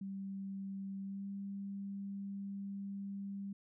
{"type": "tone with pitch glide", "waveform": "sine", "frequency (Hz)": [195, 198.18], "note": ["G3", "G3"], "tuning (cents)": [-9, 19], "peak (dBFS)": -40, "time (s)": [0.01, 3.53], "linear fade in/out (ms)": 5, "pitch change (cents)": 28, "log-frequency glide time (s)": [1.02, 1.27], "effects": []}